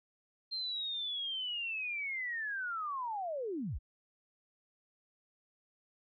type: linear sweep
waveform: sine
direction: down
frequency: 4186 to 30.79 Hz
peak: -35 dBFS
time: 0.51-3.79 s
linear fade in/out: 20 ms
effects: none